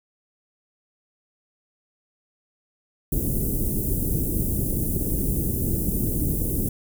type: band-stop noise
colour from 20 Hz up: pink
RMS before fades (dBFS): -24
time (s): 3.12-6.69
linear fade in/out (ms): 5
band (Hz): 370 to 11000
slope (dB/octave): 24
effects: none